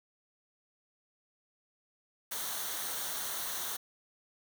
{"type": "noise with comb filter", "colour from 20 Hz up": "white", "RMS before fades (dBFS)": -37, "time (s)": [2.31, 3.77], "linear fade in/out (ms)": 10, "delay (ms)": 0.4, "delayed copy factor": -0.55, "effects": []}